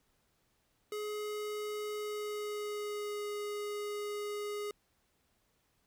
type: tone with pitch glide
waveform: square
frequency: 420.7 to 414.4 Hz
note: G#4 to G#4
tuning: +22 to -4 cents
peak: -37 dBFS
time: 0.92-4.71 s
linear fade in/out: 2 ms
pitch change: -26 cents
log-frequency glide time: 1.99-3.27 s
effects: pink hiss -75 dBFS RMS until 5.86 s